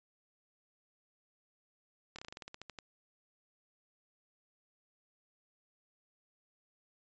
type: slowing click train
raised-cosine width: 0.2 ms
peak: -28 dBFS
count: 13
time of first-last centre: 2.16-2.787 s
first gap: 26 ms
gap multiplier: 1.12
effects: resampled to 16000 Hz